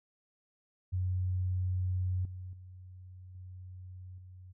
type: tone with level steps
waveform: sine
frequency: 91.8 Hz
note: F#2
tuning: 13 cents flat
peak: -29 / -40 / -47 / -44 / -48 dBFS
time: 0.92-4.53 s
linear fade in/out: 20 ms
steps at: 2.25 / 2.53 / 3.35 / 4.18 s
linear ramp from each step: 2 ms
effects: none